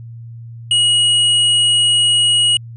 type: tone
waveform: square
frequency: 2900 Hz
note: F#7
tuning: 35 cents flat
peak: -11 dBFS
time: 0.71-2.57 s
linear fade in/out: 2 ms
effects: added 116 Hz sine -30 dBFS peak until 2.76 s + resampled to 24000 Hz